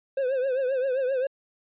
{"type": "tone with vibrato", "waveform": "triangle", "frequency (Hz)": 523.3, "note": "C5", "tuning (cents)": 0, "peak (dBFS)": -21, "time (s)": [0.17, 1.27], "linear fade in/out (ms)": 5, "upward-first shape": "triangle", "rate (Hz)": 7.6, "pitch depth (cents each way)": 110, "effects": ["resampled to 8000 Hz"]}